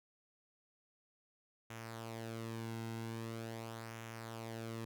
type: tone with flanger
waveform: sawtooth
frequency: 113.8 Hz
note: A#2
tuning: 41 cents flat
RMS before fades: -45 dBFS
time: 1.7-4.85 s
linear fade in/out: 5 ms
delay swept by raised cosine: 0.22 to 1.72 ms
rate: 0.43 Hz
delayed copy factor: -0.55
effects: none